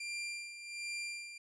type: tone with tremolo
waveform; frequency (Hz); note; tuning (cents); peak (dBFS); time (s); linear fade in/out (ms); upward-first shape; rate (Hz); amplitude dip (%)
sawtooth; 2380; D7; +22; -34; 0-1.38; 5; sine; 1.3; 65
effects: resampled to 22050 Hz